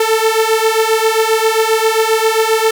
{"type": "beating tone pair", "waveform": "sawtooth", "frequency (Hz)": [440, 447.5], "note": ["A4", "A4"], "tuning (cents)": [0, 29], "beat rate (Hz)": 7.5, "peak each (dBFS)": -10, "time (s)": [0, 2.71], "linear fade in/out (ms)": 5, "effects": []}